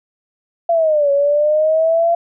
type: linear two-way sweep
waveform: sine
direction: down then up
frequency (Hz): 685 to 558 to 685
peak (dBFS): -11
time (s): 0.69-2.15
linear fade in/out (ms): 5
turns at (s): 1.11
effects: none